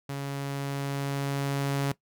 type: tone with level ramp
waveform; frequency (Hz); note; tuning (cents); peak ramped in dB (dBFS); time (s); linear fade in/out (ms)
sawtooth; 139.5; C#3; +11; -28 to -21; 0.09-1.92; 5
effects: noise-tail reverb RT60 0.1 s tail -18 dB re dry